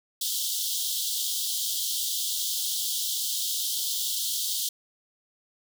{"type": "high-pass noise", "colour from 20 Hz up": "pink", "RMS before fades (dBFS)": -29, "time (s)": [0.21, 4.69], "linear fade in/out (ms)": 5, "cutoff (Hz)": 3100, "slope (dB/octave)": 96, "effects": []}